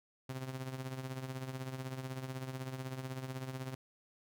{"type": "tone with tremolo", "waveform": "sawtooth", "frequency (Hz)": 130.81, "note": "C3", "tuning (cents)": 0, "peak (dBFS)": -33, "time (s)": [0.29, 3.75], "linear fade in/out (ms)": 5, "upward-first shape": "triangle", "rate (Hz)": 16, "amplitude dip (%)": 70, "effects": []}